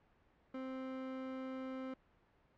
30% pulse tone, 261.6 Hz, C4, in tune, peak -39 dBFS, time 0.54-1.94 s, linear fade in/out 5 ms, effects pink hiss -71 dBFS RMS until 2.57 s + low-pass 2000 Hz 12 dB/octave

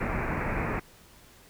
pink low-pass noise, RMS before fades -30 dBFS, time 0-0.8 s, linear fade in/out 10 ms, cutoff 2500 Hz, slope 96 dB/octave, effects pink hiss -55 dBFS RMS until 1.49 s

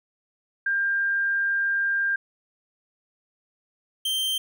sine / 45% pulse tone pair in turn, 1597 / 3139 Hz, G6 / G7, +32 / +2 cents, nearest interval octave, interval 1170 cents, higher second, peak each -21 / -23 dBFS, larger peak first, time 0.66-2.16 / 4.05-4.38 s, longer first, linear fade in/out 5 ms, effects none

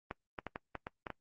clicks, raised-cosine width 0.5 ms, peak -24 dBFS, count 8, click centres 0.111 / 0.388 / 0.467 / 0.559 / 0.753 / 0.869 / 1.068 / 1.103 s, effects noise-tail reverb RT60 0.1 s tail -24 dB re dry + Opus 24 kbps

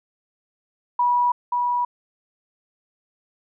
sine tone with echo, 973 Hz, B5, 26 cents flat, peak -16 dBFS, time 0.99-1.32 s, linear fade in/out 5 ms, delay 530 ms, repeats 1, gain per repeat -3 dB, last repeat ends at 1.85 s, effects none

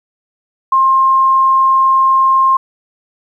sine tone, 1062 Hz, C6, 25 cents sharp, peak -7 dBFS, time 0.72-2.57 s, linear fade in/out 5 ms, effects 8-bit

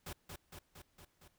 pink noise with echo, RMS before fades -45 dBFS, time 0.06-0.13 s, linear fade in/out 5 ms, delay 230 ms, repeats 5, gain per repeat -3 dB, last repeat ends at 1.28 s, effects pink hiss -75 dBFS RMS until 1.38 s

